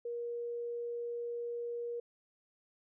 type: tone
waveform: sine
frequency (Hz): 474.3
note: A#4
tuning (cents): +30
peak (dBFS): -36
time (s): 0.05-2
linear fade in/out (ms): 5
effects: none